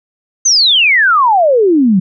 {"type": "exponential sweep", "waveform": "sine", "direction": "down", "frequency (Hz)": [6430, 177.3], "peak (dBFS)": -6, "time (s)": [0.45, 2], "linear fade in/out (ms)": 10, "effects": []}